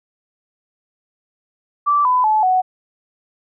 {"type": "tone with pitch steps", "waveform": "sine", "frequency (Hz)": [1165, 1002.5, 862.7, 742.4], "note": ["D6", "B5", "A5", "F#5"], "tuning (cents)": [-14, 26, -34, 6], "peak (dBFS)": -12, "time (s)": [1.86, 2.62], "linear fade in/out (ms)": 20, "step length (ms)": 190, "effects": []}